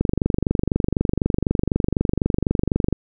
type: click train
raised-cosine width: 3 ms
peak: -5 dBFS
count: 71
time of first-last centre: 0.01-2.927 s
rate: 24 Hz
effects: none